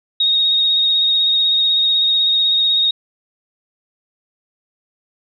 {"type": "tone with vibrato", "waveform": "sine", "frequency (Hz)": 3740, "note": "A#7", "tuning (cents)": 5, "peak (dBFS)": -12, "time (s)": [0.2, 2.91], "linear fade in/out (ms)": 5, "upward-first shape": "sine", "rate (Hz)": 16, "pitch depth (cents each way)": 21, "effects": []}